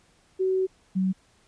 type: tone pair in turn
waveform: sine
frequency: 376.6 / 188.3 Hz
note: F#4 / F#3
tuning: +31 / +31 cents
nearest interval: octave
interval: 1200 cents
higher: first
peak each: -21 dBFS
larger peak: neither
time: 0.39-0.67 / 0.95-1.13 s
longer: first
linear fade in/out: 20 ms
effects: pink hiss -62 dBFS RMS until 1.47 s + resampled to 22050 Hz